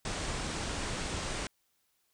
pink low-pass noise, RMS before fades -36 dBFS, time 0.05-1.47 s, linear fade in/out 2 ms, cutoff 9300 Hz, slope 96 dB/octave, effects white hiss -75 dBFS RMS until 2.13 s

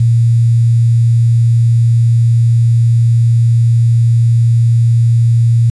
sine tone with quantisation, 116.54 Hz, A#2, in tune, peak -6 dBFS, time 0-5.7 s, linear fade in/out 5 ms, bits 6, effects resampled to 22050 Hz

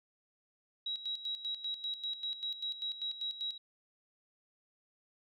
sine tone with tremolo, 3860 Hz, B7, 40 cents flat, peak -34 dBFS, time 0.86-3.58 s, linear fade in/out 5 ms, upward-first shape square, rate 5.1 Hz, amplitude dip 70%, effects none

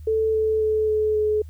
sine tone with pitch steps, 440 / 436.5 / 432.9 / 429.5 / 426 Hz, A4 / A4 / A4 / A4 / G#4, 0 / -14 / -28 / -42 / +44 cents, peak -18 dBFS, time 0.07-1.42 s, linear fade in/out 5 ms, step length 270 ms, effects added 77 Hz sine -36 dBFS peak until 1.49 s + white hiss -63 dBFS RMS until 1.49 s

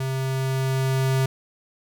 square tone with level ramp, 132.6 Hz, C3, 23 cents sharp, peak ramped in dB -25 to -19 dBFS, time 0-1.26 s, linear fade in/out 5 ms, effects none

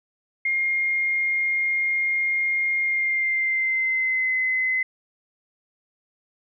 sine tone with pitch glide, 2128 to 2041 Hz, C7 to C7, +29 to -44 cents, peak -20 dBFS, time 0.45-4.83 s, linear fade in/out 5 ms, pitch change -73 cents, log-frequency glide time 2.81-4.35 s, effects none

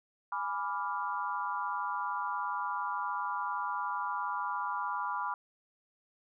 sine chord, G# diminished seventh, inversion none, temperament equal, 830.6 / 987.8 / 1174.7 / 1396.9 Hz, G#5 / B5 / D6 / F6, 0 / 0 / 0 / 0 cents, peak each -40 / -35 / -37 / -40 dBFS, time 0.32-5.34 s, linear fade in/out 2 ms, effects none

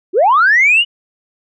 sine linear sweep, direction up, 320 to 2960 Hz, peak -6 dBFS, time 0.13-0.85 s, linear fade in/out 50 ms, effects tanh soft clip ceiling -3 dBFS

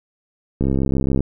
click train, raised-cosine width 3 ms, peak -7 dBFS, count 41, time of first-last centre 0.61-1.206 s, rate 67.1 Hz, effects none

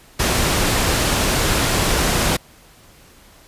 pink low-pass noise, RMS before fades -18 dBFS, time 0.19-2.37 s, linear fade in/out 10 ms, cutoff 12000 Hz, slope 12 dB/octave, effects pink hiss -48 dBFS RMS until 3.47 s + resampled to 32000 Hz

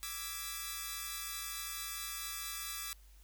5% pulse chord, E dominant seventh, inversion third, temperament equal, 1174.7 / 1318.5 / 1661.2 / 1975.5 Hz, D6 / E6 / G#6 / B6, 0 / 0 / 0 / 0 cents, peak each -32 / -34 / -35 / -36 dBFS, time 0.03-2.93 s, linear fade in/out 0 ms, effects added 50 Hz sine -56 dBFS peak until 3.23 s + white hiss -67 dBFS RMS until 3.23 s

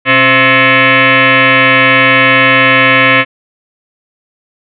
sine tone with frequency modulation, 270.2 Hz, C#4, 44 cents flat, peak -4 dBFS, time 0.05-3.25 s, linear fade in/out 50 ms, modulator 396 Hz, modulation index 6.5, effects none

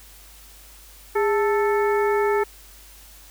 harmonic tone with a mistuned harmonic, 440 Hz, A4, in tune, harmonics 1 / 2 / 3 / 4 / 5, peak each -19 / -25 / -29 / -31 / -33 dBFS, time 1.15-2.44 s, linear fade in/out 10 ms, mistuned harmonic 1, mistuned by -120 cents, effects added 50 Hz sine -48 dBFS peak until 3.3 s + white hiss -48 dBFS RMS until 3.3 s

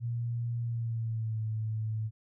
sine tone with pitch glide, 118.1 to 109.56 Hz, A#2 to A2, +23 to -7 cents, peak -30 dBFS, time 0-2.11 s, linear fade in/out 50 ms, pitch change -130 cents, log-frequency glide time 0.61-1.41 s, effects none

